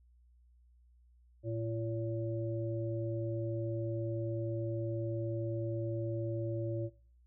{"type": "harmonic tone", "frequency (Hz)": 113.7, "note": "A#2", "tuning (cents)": -43, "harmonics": [1, 3, 5], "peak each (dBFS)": [-36, -39, -41], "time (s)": [1.43, 6.9], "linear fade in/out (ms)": 50, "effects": ["noise-tail reverb RT60 0.5 s tail -21 dB re dry", "added 60 Hz sine -61 dBFS peak until 7.26 s"]}